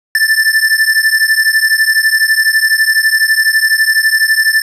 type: beating tone pair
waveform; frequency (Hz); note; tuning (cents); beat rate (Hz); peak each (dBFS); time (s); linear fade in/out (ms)
square; 1760 / 1772; A6 / A6; 0 / +12; 12; -12; 0.15-4.62; 2
effects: resampled to 32000 Hz + 7-bit